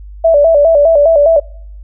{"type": "tone with vibrato", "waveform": "sine", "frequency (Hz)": 617, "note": "D#5", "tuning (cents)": -15, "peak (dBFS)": -4, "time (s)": [0.24, 1.4], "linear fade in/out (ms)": 10, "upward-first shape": "square", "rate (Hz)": 4.9, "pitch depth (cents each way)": 110, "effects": ["noise-tail reverb RT60 0.6 s tail -25 dB re dry", "added 50 Hz sine -28 dBFS peak until 1.83 s"]}